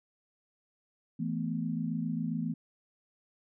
sine chord, E suspended fourth, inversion none, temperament just, 164.81 / 219.8 / 247.2 Hz, E3 / A3 / B3, 0 / -2 / +2 cents, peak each -34 / -35 / -35 dBFS, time 1.19-2.54 s, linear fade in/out 10 ms, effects none

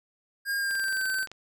square tone with pitch glide, 1616 to 1540.4 Hz, G#6 to G6, -48 to -31 cents, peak -27 dBFS, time 0.45-1.27 s, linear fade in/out 50 ms, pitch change -83 cents, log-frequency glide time 0.58-1.05 s
click train, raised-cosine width 0.2 ms, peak -26 dBFS, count 15, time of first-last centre 0.71-1.316 s, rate 23.1 Hz
effects none

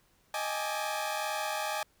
sawtooth tone cluster, 624 / 805 / 847 / 1173 Hz, D#5 / G5 / G#5 / D6, +5 / +46 / +34 / -2 cents, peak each -33 / -34 / -32 / -36 dBFS, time 0.34-1.83 s, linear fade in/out 2 ms, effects pink hiss -68 dBFS RMS until 2 s

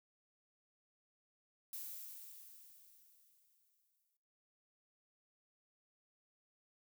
violet noise with exponential decay, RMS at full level -45 dBFS, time 1.73-4.17 s, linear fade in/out 2 ms, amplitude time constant 530 ms, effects noise-tail reverb RT60 0.7 s tail -17 dB re dry

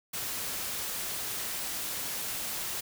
white noise, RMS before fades -35 dBFS, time 0.13-2.81 s, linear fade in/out 10 ms, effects none

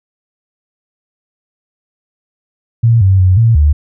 sine tone with pitch steps, 115.8 / 95.7 / 92.4 / 114.6 / 74.3 Hz, A#2 / G2 / F#2 / A#2 / D2, -11 / -41 / -2 / -29 / +21 cents, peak -5 dBFS, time 2.83-3.73 s, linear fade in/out 10 ms, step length 180 ms, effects none

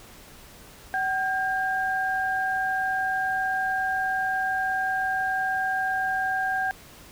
sine tone pair together, 758.2 / 1605 Hz, F#5 / G6, +42 / +40 cents, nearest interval octave + minor second, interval 1298 cents, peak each -26 dBFS, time 0.94-6.71 s, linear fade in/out 0 ms, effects pink hiss -48 dBFS RMS until 7.11 s

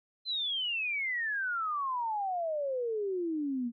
sine exponential sweep, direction down, 4121 to 230.1 Hz, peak -30 dBFS, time 0.25-3.72 s, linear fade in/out 50 ms, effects none

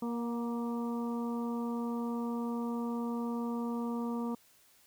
harmonic tone with a mistuned harmonic, 235.4 Hz, A#3, 17 cents sharp, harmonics 1 / 2 / 3 / 4 / 5, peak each -33 / -41 / -49 / -44 / -47 dBFS, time 0.02-4.35 s, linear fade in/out 5 ms, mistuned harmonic 3, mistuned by +22 cents, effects white hiss -64 dBFS RMS until 4.86 s

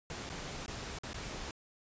pink noise with dropouts, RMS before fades -42 dBFS, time 0.1-1.51 s, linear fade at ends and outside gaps 1 ms, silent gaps 0.292-0.299 / 0.662-0.68 / 0.987-1.034 / 1.132-1.143 s, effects resampled to 16000 Hz

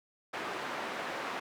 white band-pass noise, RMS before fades -38 dBFS, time 0.33-1.4 s, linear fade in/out 10 ms, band 260 to 1600 Hz, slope 12 dB/octave, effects none

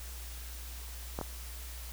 clicks, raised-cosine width 1 ms, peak -21 dBFS, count 2, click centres 1.189 / 1.213 s, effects added 60 Hz sine -42 dBFS peak until 1.92 s + white hiss -48 dBFS RMS until 1.92 s

